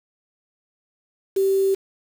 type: tone with quantisation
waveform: sine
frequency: 387.9 Hz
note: G4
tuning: 18 cents flat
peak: -16 dBFS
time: 1.36-1.75 s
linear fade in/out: 10 ms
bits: 6
effects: none